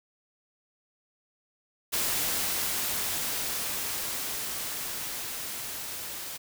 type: noise with level ramp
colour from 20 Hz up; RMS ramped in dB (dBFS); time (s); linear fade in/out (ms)
white; -28 to -38; 1.92-6.38; 20
effects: none